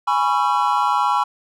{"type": "chord", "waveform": "triangle", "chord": "C# minor seventh", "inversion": "second", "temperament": "equal with one note detuned", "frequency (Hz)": [830.6, 987.8, 1108.7, 1350.9], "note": ["G#5", "B5", "C#6", "E6"], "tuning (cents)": [0, 0, 0, 42], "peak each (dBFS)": [-19, -18, -20, -22], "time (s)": [0.07, 1.24], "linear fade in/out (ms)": 10, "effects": []}